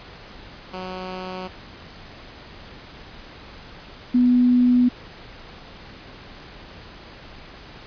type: tone pair in turn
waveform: 10% pulse / sine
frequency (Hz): 185 / 246.9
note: F#3 / B3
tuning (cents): 0 / 0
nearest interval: perfect fourth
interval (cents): 500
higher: second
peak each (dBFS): -22 / -13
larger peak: second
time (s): 0.73-1.48 / 4.14-4.89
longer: neither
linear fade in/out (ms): 10
effects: pink hiss -42 dBFS RMS until 7.86 s + resampled to 11025 Hz